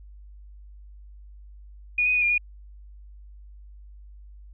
sine tone with pitch steps, 2454 / 2495 / 2471 / 2408 / 2448 Hz, D#7 / D#7 / D#7 / D7 / D#7, -25 / +4 / -13 / +43 / -29 cents, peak -19 dBFS, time 1.98-2.38 s, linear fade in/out 5 ms, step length 80 ms, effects added 50 Hz sine -43 dBFS peak until 4.53 s

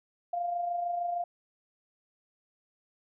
sine tone with amplitude modulation, 698.5 Hz, F5, in tune, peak -27 dBFS, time 0.33-1.24 s, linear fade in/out 5 ms, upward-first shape sine, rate 26.5 Hz, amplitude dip 45%, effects none

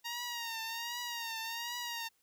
10% pulse tone with vibrato, 932.3 Hz, A#5, in tune, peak -29 dBFS, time 0.04-2.09 s, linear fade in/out 20 ms, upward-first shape triangle, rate 1.3 Hz, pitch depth 76 cents each way, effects white hiss -74 dBFS RMS until 2.22 s

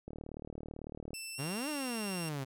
click train, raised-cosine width 2 ms, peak -30 dBFS, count 41, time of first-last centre 0.08-1.133 s, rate 38 Hz
15% pulse tone with pitch glide, 2664 to 2755 Hz, E7 to F7, +18 to -24 cents, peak -34 dBFS, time 1.14-2.29 s, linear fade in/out 2 ms, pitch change +58 cents, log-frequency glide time 1.34-1.39 s
sawtooth exponential two-way sweep, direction up then down, 126.8 to 311.1 to 129.4 Hz, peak -32 dBFS, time 1.38-2.45 s, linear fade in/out 20 ms, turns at 1.69 s
effects none

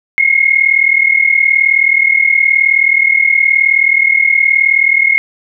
sine tone pair together, 2138 / 2177 Hz, C7 / C#7, +37 / -32 cents, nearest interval unison, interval 31 cents, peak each -10 dBFS, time 0.18-5.18 s, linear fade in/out 0 ms, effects none

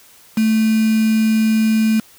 sine tone with quantisation, 220 Hz, A3, in tune, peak -12 dBFS, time 0.37-2 s, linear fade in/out 5 ms, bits 4, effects white hiss -47 dBFS RMS until 2.18 s

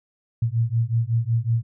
sine beating tone pair, 112.9 / 118.3 Hz, A2 / A#2, +45 / +26 cents, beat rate 5.4 Hz, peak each -22 dBFS, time 0.42-1.63 s, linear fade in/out 5 ms, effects none

